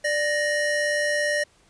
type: tone pair together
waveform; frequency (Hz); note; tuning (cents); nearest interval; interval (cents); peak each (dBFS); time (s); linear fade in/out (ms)
square; 590 / 1867.7; D5 / A#6; +8 / +3; octave + minor sixth; 1995; -25; 0.04-1.44; 10
effects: pink hiss -59 dBFS RMS until 1.69 s + resampled to 22050 Hz